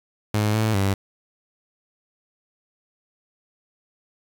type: tone with pitch steps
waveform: sawtooth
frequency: 105.9 / 109.7 / 98 Hz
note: G#2 / A2 / G2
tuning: +34 / -5 / 0 cents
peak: -15 dBFS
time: 0.34-0.94 s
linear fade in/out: 5 ms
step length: 200 ms
effects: 7-bit